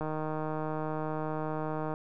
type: click train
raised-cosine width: 1 ms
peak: -21 dBFS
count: 300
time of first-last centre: 0.01-1.939 s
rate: 155 Hz
effects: none